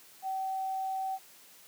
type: tone with quantisation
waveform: sine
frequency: 765 Hz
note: G5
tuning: 42 cents flat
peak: -31 dBFS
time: 0.22-1.19 s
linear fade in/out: 50 ms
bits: 10
effects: white hiss -56 dBFS RMS until 1.67 s + high-pass 150 Hz 12 dB/octave